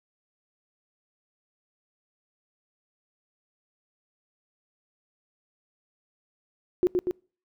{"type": "tone with echo", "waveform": "sine", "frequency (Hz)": 360, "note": "F#4", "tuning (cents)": -47, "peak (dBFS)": -17, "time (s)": [6.83, 6.87], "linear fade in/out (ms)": 0, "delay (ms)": 120, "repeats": 2, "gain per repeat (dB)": -3, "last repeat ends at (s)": 7.11, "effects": ["noise-tail reverb RT60 0.4 s tail -26 dB re dry"]}